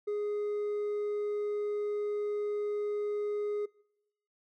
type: tone with hard clipping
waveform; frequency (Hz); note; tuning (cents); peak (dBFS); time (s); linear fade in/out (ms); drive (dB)
sine; 415.3; G#4; 0; -31; 0.07-3.66; 10; 2
effects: noise-tail reverb RT60 0.9 s tail -25 dB re dry